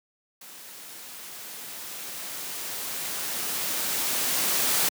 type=noise with level ramp; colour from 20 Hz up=white; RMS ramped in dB=-45 to -23 dBFS; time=0.41-4.89 s; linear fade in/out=5 ms; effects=high-pass 150 Hz 12 dB/octave